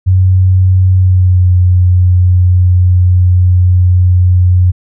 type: tone with pitch glide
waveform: sine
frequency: 93 to 90.35 Hz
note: F#2 to F#2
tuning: +9 to -41 cents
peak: -4 dBFS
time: 0.06-4.72 s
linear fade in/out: 20 ms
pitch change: -50 cents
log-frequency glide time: 0.96-1.49 s
effects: none